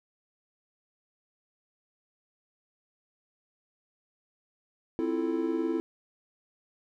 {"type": "chord", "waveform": "triangle", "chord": "F major seventh", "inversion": "second", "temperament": "equal", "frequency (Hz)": [261.6, 329.6, 349.2, 440], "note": ["C4", "E4", "F4", "A4"], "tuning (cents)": [0, 0, 0, 0], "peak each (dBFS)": [-32, -27, -33, -33], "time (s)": [4.99, 5.8], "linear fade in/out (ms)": 0, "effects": []}